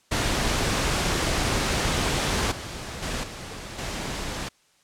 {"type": "noise with level steps", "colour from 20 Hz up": "pink", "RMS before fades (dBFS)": [-24, -35, -29, -37, -31], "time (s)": [0.11, 4.49], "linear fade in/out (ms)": 10, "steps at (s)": [2.51, 3.02, 3.23, 3.78], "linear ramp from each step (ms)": 10, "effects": ["white hiss -62 dBFS RMS until 4.83 s", "low-pass 8000 Hz 12 dB/octave"]}